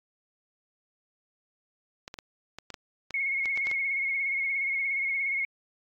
clicks, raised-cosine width 0.2 ms, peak -22 dBFS, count 11, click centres 2.079 / 2.141 / 2.188 / 2.586 / 2.703 / 2.742 / 3.107 / 3.457 / 3.575 / 3.67 / 3.714 s
sine tone with vibrato, 2179 Hz, C#7, 30 cents flat, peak -26 dBFS, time 3.14-5.45 s, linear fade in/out 2 ms, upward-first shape sine, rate 17 Hz, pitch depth 40 cents each way
effects AAC 48 kbps

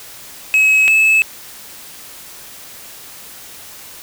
triangle tone pair in turn, 2563 / 2600 Hz, E7 / E7, -49 / -24 cents, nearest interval unison, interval 25 cents, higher second, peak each -7 dBFS, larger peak neither, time 0.54-0.88 / 0.88-1.22 s, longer neither, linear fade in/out 0 ms, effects white hiss -36 dBFS RMS until 4.02 s

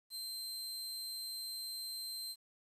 sawtooth tone, 4127 Hz, C8, 25 cents flat, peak -38 dBFS, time 0.1-2.36 s, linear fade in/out 50 ms, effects resampled to 32000 Hz + 11-bit

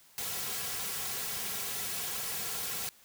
white noise with comb filter, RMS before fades -36 dBFS, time 0.18-2.89 s, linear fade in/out 0 ms, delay 3.3 ms, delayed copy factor -0.7, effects white hiss -60 dBFS RMS until 3.04 s

